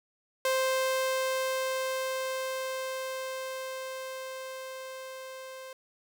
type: tone with level ramp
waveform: sawtooth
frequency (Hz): 523.3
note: C5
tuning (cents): 0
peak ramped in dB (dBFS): -21 to -38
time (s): 0.45-5.73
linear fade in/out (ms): 2
effects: none